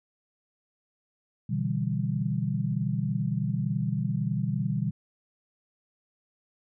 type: chord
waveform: sine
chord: E minor seventh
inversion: second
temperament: equal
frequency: 123.47 / 146.83 / 164.81 / 196 Hz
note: B2 / D3 / E3 / G3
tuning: 0 / 0 / 0 / 0 cents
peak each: -30 / -31 / -32 / -31 dBFS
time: 1.49-4.91 s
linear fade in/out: 10 ms
effects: none